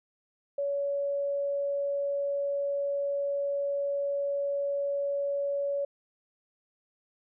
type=tone; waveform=sine; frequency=564 Hz; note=C#5; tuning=30 cents sharp; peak=-27 dBFS; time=0.58-5.85 s; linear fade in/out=5 ms; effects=none